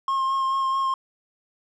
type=tone with vibrato; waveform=triangle; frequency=1071 Hz; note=C6; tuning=40 cents sharp; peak=-19 dBFS; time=0.08-0.94 s; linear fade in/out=2 ms; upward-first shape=sine; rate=4.6 Hz; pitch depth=17 cents each way; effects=resampled to 22050 Hz